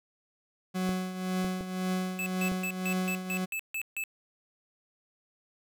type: tone with tremolo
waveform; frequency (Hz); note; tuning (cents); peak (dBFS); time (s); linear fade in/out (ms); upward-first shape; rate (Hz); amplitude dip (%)
40% pulse; 185; F#3; 0; -26; 0.74-3.46; 20; triangle; 1.9; 70
type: clicks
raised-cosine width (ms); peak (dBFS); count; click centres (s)
2; -24; 4; 0.892 / 1.446 / 1.609 / 2.518
type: tone bursts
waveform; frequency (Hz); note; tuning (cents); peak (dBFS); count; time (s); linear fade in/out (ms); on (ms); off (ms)
square; 2618; E7; -13; -32; 9; 2.19-4.038; 0; 72; 150
effects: none